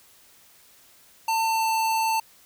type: tone with pitch glide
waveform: square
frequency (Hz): 897 to 891.3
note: A5 to A5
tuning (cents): +33 to +22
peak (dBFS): -22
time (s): 1.28-2.2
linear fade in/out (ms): 5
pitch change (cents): -11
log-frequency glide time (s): 1.45-1.66
effects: white hiss -55 dBFS RMS until 2.45 s